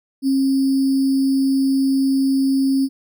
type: tone with sample-and-hold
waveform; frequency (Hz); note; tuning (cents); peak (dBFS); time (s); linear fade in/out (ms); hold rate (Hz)
sine; 269.6; C#4; -48; -14; 0.22-2.89; 50; 4900
effects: none